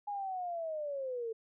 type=linear sweep; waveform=sine; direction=down; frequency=830.6 to 440.7 Hz; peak=-35 dBFS; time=0.07-1.33 s; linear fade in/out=10 ms; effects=none